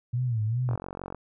sine tone with vibrato, 116.54 Hz, A#2, in tune, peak -24 dBFS, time 0.13-0.76 s, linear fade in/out 10 ms, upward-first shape sine, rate 2.5 Hz, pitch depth 150 cents each way
click train, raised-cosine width 1 ms, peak -22 dBFS, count 22, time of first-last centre 0.69-1.147 s, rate 46 Hz
effects none

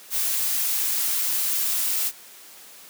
blue noise, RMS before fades -24 dBFS, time 0.1-2.12 s, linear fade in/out 50 ms, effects white hiss -46 dBFS RMS until 2.89 s + high-pass 200 Hz 12 dB/octave

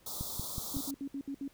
white band-stop noise, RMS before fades -40 dBFS, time 0.06-0.91 s, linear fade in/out 5 ms, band 1300 to 3400 Hz, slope 96 dB/octave
click train, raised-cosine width 5 ms, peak -25 dBFS, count 4, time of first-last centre 0.21-0.768 s, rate 5.38 Hz
sine tone bursts, 277.2 Hz, C#4, in tune, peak -35 dBFS, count 6, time 0.74-1.479 s, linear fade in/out 2 ms, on 69 ms, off 65 ms
effects pink hiss -64 dBFS RMS until 1.53 s

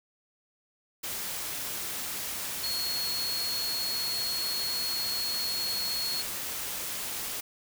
sine tone in noise, 4327 Hz, C#8, 43 cents flat, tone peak -30 dBFS, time 2.63-6.22 s, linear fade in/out 10 ms, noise white, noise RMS -35 dBFS, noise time 1.03-7.41 s, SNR +2 dB, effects none

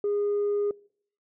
sine tone, 410 Hz, G#4, 22 cents flat, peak -22 dBFS, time 0.04-0.71 s, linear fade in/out 2 ms, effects noise-tail reverb RT60 0.6 s tail -25 dB re dry + tanh soft clip ceiling -21 dBFS

